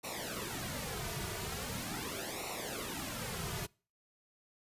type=noise with flanger; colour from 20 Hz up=pink; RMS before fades=-40 dBFS; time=0.03-3.67 s; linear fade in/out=20 ms; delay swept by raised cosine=0.61 to 3.81 ms; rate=0.41 Hz; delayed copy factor=-0.85; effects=noise-tail reverb RT60 0.4 s tail -26 dB re dry + resampled to 32000 Hz